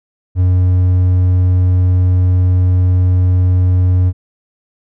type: tone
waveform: triangle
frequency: 91 Hz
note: F#2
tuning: 28 cents flat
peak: -6 dBFS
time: 0.35-4.13 s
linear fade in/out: 50 ms
effects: none